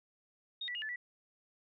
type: tone with pitch steps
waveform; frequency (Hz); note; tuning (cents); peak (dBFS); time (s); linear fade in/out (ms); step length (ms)
sine; 3712 / 1958 / 2859 / 1739 / 1953; A#7 / B6 / F7 / A6 / B6; -8 / -15 / +40 / -21 / -20; -37; 0.61-0.96; 5; 70
effects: none